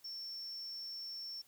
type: tone with amplitude modulation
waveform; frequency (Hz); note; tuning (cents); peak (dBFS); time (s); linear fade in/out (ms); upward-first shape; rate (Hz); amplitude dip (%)
triangle; 5430; F8; -50; -40; 0.04-1.42; 10; sine; 294; 25
effects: white hiss -67 dBFS RMS until 1.47 s